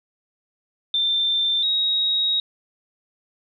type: tone pair in turn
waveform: sine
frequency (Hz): 3572 / 3789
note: A7 / A#7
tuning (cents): +25 / +27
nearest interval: minor second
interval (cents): 102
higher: second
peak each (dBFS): -18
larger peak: neither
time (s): 0.94-1.63 / 1.63-2.4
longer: second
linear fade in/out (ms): 2
effects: none